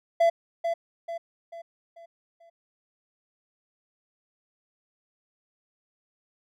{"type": "tone with echo", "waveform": "triangle", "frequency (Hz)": 673, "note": "E5", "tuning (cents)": 36, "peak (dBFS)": -15, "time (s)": [0.2, 0.3], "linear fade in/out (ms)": 10, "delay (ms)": 440, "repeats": 5, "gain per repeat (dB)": -7, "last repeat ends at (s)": 2.5, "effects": []}